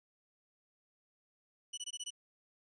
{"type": "tone bursts", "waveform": "20% pulse", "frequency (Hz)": 2960, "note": "F#7", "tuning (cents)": 0, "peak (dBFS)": -34, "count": 6, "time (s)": [1.73, 2.106], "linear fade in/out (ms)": 10, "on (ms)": 46, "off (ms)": 20, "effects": ["resampled to 22050 Hz"]}